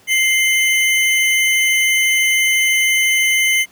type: tone pair together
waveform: square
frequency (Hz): 2096 / 3010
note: C7 / F#7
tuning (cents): +2 / +29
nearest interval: tritone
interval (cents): 627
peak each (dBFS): -14 / -20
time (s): 0.07-3.66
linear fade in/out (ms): 50
effects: pink hiss -50 dBFS RMS until 3.71 s + high-pass 100 Hz 12 dB/octave